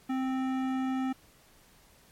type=tone with hard clipping; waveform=sine; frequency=261.6 Hz; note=C4; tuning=in tune; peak=-30 dBFS; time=0.09-1.13 s; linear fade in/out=10 ms; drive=15 dB; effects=pink hiss -60 dBFS RMS until 2.11 s + MP3 64 kbps